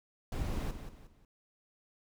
brown noise with echo, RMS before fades -35 dBFS, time 0.32-0.71 s, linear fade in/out 2 ms, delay 180 ms, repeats 3, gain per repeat -9 dB, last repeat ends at 1.25 s, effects none

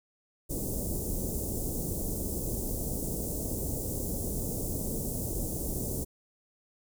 pink band-stop noise, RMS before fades -33 dBFS, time 0.49-6.05 s, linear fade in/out 20 ms, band 540 to 7500 Hz, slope 24 dB/octave, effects none

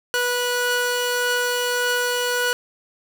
sawtooth tone pair together, 490 / 1468.3 Hz, B4 / F#6, -14 / -14 cents, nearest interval octave + perfect fifth, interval 1900 cents, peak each -19 dBFS, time 0.14-2.53 s, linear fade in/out 0 ms, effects none

